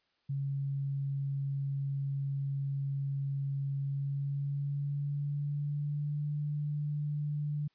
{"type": "tone with pitch glide", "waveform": "sine", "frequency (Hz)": [138.59, 147.68], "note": ["C#3", "D3"], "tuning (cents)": [0, 10], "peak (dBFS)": -31, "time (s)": [0.29, 7.68], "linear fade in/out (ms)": 10, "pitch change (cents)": 110, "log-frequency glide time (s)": [3.79, 6.28], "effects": ["white hiss -75 dBFS RMS until 7.74 s", "resampled to 11025 Hz"]}